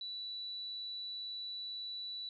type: tone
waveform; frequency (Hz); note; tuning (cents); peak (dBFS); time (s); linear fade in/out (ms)
sine; 3951; B7; 0; -40; 0.01-2.29; 2
effects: none